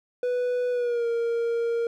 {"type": "tone with pitch glide", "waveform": "triangle", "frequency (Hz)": [493.9, 466.2], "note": ["B4", "A#4"], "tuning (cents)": [0, 0], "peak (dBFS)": -21, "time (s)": [0.23, 1.87], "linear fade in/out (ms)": 2, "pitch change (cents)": -100, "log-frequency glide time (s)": [0.71, 1.07], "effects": []}